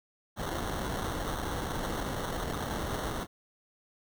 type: noise with sample-and-hold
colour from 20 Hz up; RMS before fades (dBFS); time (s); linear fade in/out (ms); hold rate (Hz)
pink; -34; 0.36-3.27; 50; 2450
effects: none